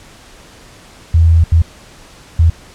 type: tone bursts at uneven times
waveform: sine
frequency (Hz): 82.41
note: E2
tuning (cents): 0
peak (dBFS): -5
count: 3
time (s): 1.14-1.44 / 1.52-1.62 / 2.39-2.5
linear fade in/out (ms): 5
effects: pink hiss -40 dBFS RMS until 2.74 s + low-pass 9000 Hz 12 dB/octave